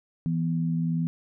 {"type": "tone pair together", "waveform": "sine", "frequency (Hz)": [165.04, 246.9], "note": ["E3", "B3"], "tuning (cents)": [2, 0], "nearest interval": "perfect fifth", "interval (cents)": 698, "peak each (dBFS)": [-24, -31], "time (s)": [0.26, 1.07], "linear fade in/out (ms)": 0, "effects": []}